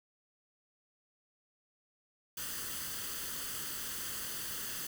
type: noise with comb filter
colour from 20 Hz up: white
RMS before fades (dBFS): -40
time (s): 2.37-4.87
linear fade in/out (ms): 5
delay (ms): 0.64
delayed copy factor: +0.6
effects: none